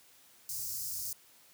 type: band-stop noise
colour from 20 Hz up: white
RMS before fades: -38 dBFS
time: 0.49-1.13 s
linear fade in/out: 2 ms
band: 150 to 4800 Hz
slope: 48 dB/octave
effects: white hiss -61 dBFS RMS until 1.53 s + high-pass 80 Hz 12 dB/octave